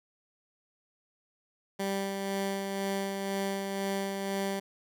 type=tone with tremolo; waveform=15% pulse; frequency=196 Hz; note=G3; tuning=in tune; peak=-23 dBFS; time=1.79-4.6 s; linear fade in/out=10 ms; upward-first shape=sine; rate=2 Hz; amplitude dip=35%; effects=none